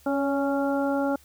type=harmonic tone with a mistuned harmonic; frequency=277.2 Hz; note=C#4; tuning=in tune; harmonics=1 / 2 / 3 / 4 / 5; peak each=-25 / -27 / -31 / -42 / -34 dBFS; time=0.06-1.16 s; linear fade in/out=5 ms; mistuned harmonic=2; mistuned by=+22 cents; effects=added 70 Hz sine -57 dBFS peak until 1.24 s + white hiss -57 dBFS RMS until 1.24 s